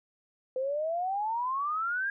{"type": "exponential sweep", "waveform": "sine", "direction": "up", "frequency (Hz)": [507, 1639], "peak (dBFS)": -28, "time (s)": [0.56, 2.1], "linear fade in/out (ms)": 2, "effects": []}